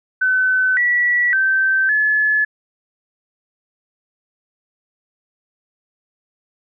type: tone with pitch steps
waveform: sine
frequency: 1516 / 1944 / 1552 / 1716 Hz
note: F#6 / B6 / G6 / A6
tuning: +42 / -28 / -18 / -44 cents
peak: -13 dBFS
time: 0.21-2.45 s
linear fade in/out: 10 ms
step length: 560 ms
effects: none